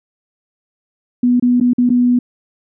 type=tone with dropouts; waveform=sine; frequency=245.5 Hz; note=B3; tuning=10 cents flat; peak=-9 dBFS; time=1.23-2.19 s; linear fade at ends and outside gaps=5 ms; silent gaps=1.398-1.424 / 1.601-1.61 / 1.734-1.782 / 1.893-1.901 s; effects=none